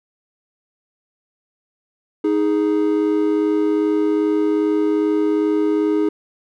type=tone pair together; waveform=triangle; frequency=312.8 / 415.3 Hz; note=D#4 / G#4; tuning=+9 / 0 cents; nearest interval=perfect fourth; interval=491 cents; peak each=-15 / -17 dBFS; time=2.24-6.09 s; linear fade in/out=5 ms; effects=none